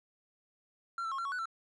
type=tone with pitch steps; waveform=triangle; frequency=1369 / 1330 / 1084 / 1365 / 1113 / 1485 / 1342 Hz; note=F6 / E6 / C#6 / F6 / C#6 / F#6 / E6; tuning=-35 / +15 / -39 / -40 / +7 / +6 / +31 cents; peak=-32 dBFS; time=0.98-1.456 s; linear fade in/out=2 ms; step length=68 ms; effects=resampled to 24000 Hz